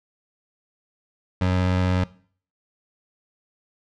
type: tone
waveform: 25% pulse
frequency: 91.6 Hz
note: F#2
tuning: 17 cents flat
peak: -15 dBFS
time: 1.41-2.04 s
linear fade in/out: 5 ms
effects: noise-tail reverb RT60 0.5 s tail -20 dB re dry + low-pass 4000 Hz 12 dB/octave